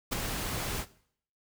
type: noise with ADSR envelope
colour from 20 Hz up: pink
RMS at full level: -28 dBFS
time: 0.11-0.86 s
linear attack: 20 ms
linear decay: 9 ms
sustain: -6 dB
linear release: 65 ms
effects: noise-tail reverb RT60 0.6 s tail -18 dB re dry